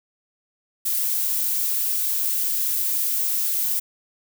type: noise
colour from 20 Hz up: violet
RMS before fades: -23 dBFS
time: 0.85-3.8 s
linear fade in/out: 10 ms
effects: none